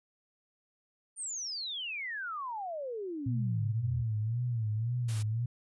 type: exponential sweep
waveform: sine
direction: down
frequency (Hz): 9150 to 72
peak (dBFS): -35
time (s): 1.16-4.05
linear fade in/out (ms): 50
type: tone with vibrato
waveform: sine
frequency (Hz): 114.7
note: A#2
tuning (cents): -28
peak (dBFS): -29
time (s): 3.26-5.46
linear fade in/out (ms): 5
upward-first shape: sine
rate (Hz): 1.9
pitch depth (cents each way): 130
type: noise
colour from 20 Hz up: white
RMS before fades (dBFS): -44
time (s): 5.08-5.23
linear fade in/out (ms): 10
effects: resampled to 24000 Hz